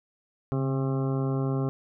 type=harmonic tone with a mistuned harmonic; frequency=133.7 Hz; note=C3; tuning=38 cents sharp; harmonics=1 / 2 / 3 / 4 / 5 / 6 / 8 / 9 / 10; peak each=-26 / -31 / -33 / -39 / -42 / -43 / -43 / -47 / -47 dBFS; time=0.52-1.69 s; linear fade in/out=0 ms; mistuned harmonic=1; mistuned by=+41 cents; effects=none